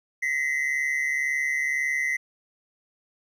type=tone pair together; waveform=triangle; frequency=1908.1 / 2050 Hz; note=A#6 / C7; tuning=+40 / -36 cents; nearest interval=minor second; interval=124 cents; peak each=-27 / -23 dBFS; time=0.22-2.17 s; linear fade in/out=10 ms; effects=none